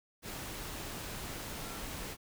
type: tone in noise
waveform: sine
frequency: 1357 Hz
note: E6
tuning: 50 cents sharp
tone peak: -51 dBFS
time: 1.61-1.83 s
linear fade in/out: 50 ms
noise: pink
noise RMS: -42 dBFS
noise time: 0.22-2.17 s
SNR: -12 dB
effects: none